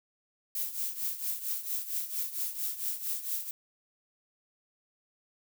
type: noise with tremolo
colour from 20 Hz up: violet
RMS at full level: -31 dBFS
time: 0.55-3.51 s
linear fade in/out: 2 ms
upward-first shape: triangle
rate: 4.4 Hz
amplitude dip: 80%
effects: none